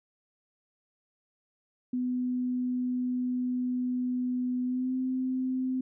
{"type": "tone with pitch glide", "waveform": "sine", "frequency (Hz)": [250, 257.9], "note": ["B3", "C4"], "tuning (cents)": [21, -25], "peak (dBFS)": -27, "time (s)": [1.93, 5.81], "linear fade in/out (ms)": 5, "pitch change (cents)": 54, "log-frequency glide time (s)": [4.64, 4.94], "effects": []}